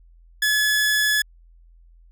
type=tone; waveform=sawtooth; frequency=1708 Hz; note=G#6; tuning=48 cents sharp; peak=-14 dBFS; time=0.42-1.22 s; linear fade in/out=5 ms; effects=added 42 Hz sine -48 dBFS peak until 2.11 s